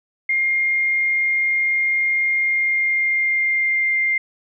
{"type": "tone with pitch glide", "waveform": "sine", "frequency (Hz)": [2122, 2102], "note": ["C7", "C7"], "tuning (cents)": [24, 7], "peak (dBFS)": -16, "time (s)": [0.29, 4.18], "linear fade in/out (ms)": 5, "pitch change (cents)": -17, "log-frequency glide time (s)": [2.4, 3.96], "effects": []}